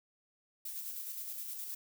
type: noise with tremolo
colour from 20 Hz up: violet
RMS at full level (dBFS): -41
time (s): 0.65-1.75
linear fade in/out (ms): 5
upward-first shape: square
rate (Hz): 9.6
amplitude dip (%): 30
effects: none